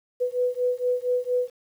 sine beating tone pair, 494.1 / 498.4 Hz, B4 / B4, +1 / +16 cents, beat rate 4.3 Hz, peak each -25 dBFS, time 0.2-1.5 s, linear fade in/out 20 ms, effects 9-bit

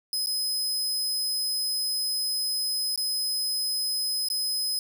sawtooth tone with dropouts, 5060 Hz, D#8, 28 cents sharp, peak -23 dBFS, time 0.13-4.79 s, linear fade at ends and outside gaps 1 ms, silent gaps 0.261-0.27 / 2.96-2.976 / 4.286-4.301 s, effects none

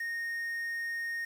triangle tone with quantisation, 1852 Hz, A#6, 12 cents flat, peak -31 dBFS, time 0-1.25 s, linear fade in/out 5 ms, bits 9, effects none

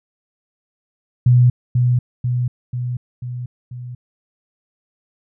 sine tone with echo, 123.47 Hz, B2, in tune, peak -8 dBFS, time 1.26-1.5 s, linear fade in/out 5 ms, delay 490 ms, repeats 5, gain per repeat -4 dB, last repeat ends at 3.95 s, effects none

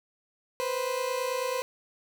30% pulse tone pair together, 491.8 / 521 Hz, B4 / C5, -7 / -7 cents, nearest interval minor second, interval 100 cents, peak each -29 / -28 dBFS, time 0.6-1.62 s, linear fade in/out 0 ms, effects none

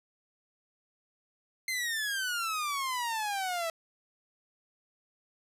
sawtooth exponential sweep, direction down, 2100 to 650 Hz, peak -27 dBFS, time 1.68-3.7 s, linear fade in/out 2 ms, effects resampled to 32000 Hz

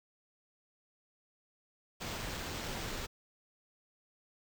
pink noise with sample-and-hold, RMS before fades -40 dBFS, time 2-3.07 s, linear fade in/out 20 ms, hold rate 11025 Hz, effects none

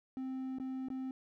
triangle tone with dropouts, 261.6 Hz, C4, in tune, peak -35 dBFS, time 0.17-1.11 s, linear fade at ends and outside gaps 1 ms, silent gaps 0.585-0.599 / 0.885-0.902 s, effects none

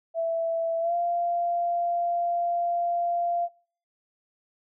sine tone with pitch glide, 662 to 692.5 Hz, E5 to F5, +7 to -15 cents, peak -23 dBFS, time 0.14-3.49 s, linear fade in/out 50 ms, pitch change +78 cents, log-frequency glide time 0.8-0.94 s, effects noise-tail reverb RT60 0.5 s tail -23 dB re dry

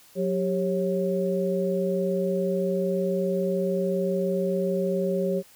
sine tone cluster, 183.8 / 394 / 547 Hz, F#3 / G4 / C#5, -11 / +9 / -23 cents, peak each -27 dBFS, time 0.15-5.43 s, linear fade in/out 50 ms, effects white hiss -54 dBFS RMS until 5.55 s

